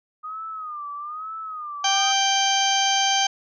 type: tone with vibrato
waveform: sine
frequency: 1232 Hz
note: D#6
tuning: 17 cents flat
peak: -30 dBFS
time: 0.23-2.13 s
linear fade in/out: 20 ms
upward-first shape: sine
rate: 1.1 Hz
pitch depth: 110 cents each way
type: harmonic tone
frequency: 784 Hz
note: G5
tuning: in tune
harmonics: 1 / 2 / 3 / 4 / 5 / 6 / 7 / 8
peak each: -22 / -29 / -30 / -23 / -35 / -30 / -35 / -26 dBFS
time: 1.84-3.27 s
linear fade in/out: 5 ms
effects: none